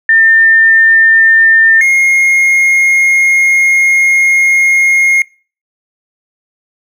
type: tone pair in turn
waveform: sine / triangle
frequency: 1802 / 2143 Hz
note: A6 / C7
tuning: +41 / +41 cents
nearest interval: minor third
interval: 300 cents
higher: second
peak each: -4 dBFS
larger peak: neither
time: 0.09-1.81 / 1.81-5.22 s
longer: second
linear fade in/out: 2 ms
effects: noise-tail reverb RT60 0.4 s tail -24 dB re dry